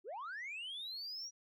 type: linear sweep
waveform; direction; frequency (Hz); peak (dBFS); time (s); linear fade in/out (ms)
sine; up; 326.1 to 5790; -40; 0.04-1.31; 50
effects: tanh soft clip ceiling -40 dBFS